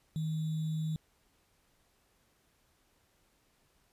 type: tone with sample-and-hold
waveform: sine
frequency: 157.5 Hz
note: D#3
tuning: 21 cents sharp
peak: -31 dBFS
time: 0.16-0.96 s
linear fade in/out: 0 ms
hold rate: 3675 Hz
effects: pink hiss -71 dBFS RMS until 3.92 s + resampled to 32000 Hz